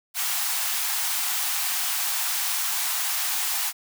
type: high-pass noise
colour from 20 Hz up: white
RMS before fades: -26 dBFS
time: 0.14-3.73 s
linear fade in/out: 50 ms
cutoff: 690 Hz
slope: 96 dB/octave
effects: none